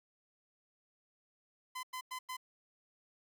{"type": "tone bursts", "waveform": "sawtooth", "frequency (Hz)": 1020, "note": "C6", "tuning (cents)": -44, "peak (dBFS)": -36, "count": 4, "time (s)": [1.75, 2.369], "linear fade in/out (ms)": 10, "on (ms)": 82, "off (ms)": 97, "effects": ["13-bit"]}